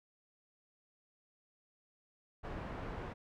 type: low-pass noise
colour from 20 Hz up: pink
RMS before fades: -43 dBFS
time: 2.43-3.14 s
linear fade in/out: 20 ms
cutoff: 1500 Hz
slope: 12 dB/octave
effects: none